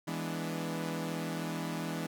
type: chord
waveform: sawtooth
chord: E dominant seventh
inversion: none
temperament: equal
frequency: 164.81 / 207.7 / 246.9 / 293.7 Hz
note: E3 / G#3 / B3 / D4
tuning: 0 / 0 / 0 / 0 cents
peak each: -33 / -38 / -38 / -37 dBFS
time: 0.07-2.07 s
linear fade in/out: 10 ms
effects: none